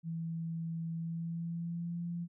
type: tone with pitch glide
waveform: sine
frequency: 164.81 to 171.71 Hz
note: E3 to F3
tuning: 0 to -29 cents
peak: -35 dBFS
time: 0.03-2.28 s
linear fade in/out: 50 ms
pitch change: +71 cents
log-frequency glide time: 0.94-2.02 s
effects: none